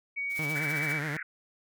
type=tone with pitch glide; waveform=sine; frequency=2249 to 2292 Hz; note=C#7 to D7; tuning=+24 to -43 cents; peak=-30 dBFS; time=0.16-1 s; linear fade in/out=20 ms; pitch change=+33 cents; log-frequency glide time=0.41-0.49 s
type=noise with tremolo; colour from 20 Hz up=white; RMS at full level=-43 dBFS; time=0.29-0.97 s; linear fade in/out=50 ms; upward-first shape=sine; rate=15 Hz; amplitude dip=75%
type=tone with vibrato; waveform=sawtooth; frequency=149.9 Hz; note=D3; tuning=36 cents sharp; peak=-29 dBFS; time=0.39-1.17 s; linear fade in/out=0 ms; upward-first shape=sine; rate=9.4 Hz; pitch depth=98 cents each way
type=band-pass noise; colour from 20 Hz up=white; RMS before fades=-37 dBFS; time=0.55-1.23 s; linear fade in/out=5 ms; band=1400 to 2200 Hz; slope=96 dB/octave
effects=none